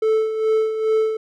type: tone with tremolo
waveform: triangle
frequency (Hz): 438.7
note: A4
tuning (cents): -5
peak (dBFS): -12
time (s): 0.02-1.17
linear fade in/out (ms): 5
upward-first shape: sine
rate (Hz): 2.4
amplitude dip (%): 60
effects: none